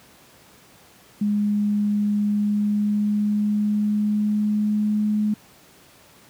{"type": "tone with pitch glide", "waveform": "sine", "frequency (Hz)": [207, 211.2], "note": ["G#3", "G#3"], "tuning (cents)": [-5, 29], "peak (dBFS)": -18, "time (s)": [1.21, 5.34], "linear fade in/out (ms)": 5, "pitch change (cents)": 34, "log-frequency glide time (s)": [2.25, 5.11], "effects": ["pink hiss -51 dBFS RMS until 6.29 s", "high-pass 100 Hz 12 dB/octave"]}